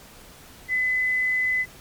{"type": "tone", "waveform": "sine", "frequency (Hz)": 2014, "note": "B6", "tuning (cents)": 33, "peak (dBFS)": -20, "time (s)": [0.68, 1.66], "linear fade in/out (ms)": 50, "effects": ["pink hiss -47 dBFS RMS until 1.8 s", "MP3 96 kbps"]}